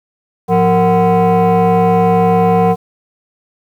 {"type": "tone with frequency modulation", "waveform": "sine", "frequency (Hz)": 460, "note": "A#4", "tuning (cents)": -23, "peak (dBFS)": -5, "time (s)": [0.48, 2.76], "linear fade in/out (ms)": 50, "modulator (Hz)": 283, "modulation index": 1.4, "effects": ["tanh soft clip ceiling -7 dBFS", "7-bit"]}